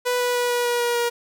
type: tone with pitch steps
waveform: sawtooth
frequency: 493.9 / 490.8 / 487.7 / 484.6 / 481.5 / 478.5 / 475.4 Hz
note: B4 / B4 / B4 / B4 / B4 / A#4 / A#4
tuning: 0 / -11 / -22 / -33 / -44 / +45 / +34 cents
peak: -16 dBFS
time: 0.05-1.1 s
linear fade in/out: 20 ms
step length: 150 ms
effects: none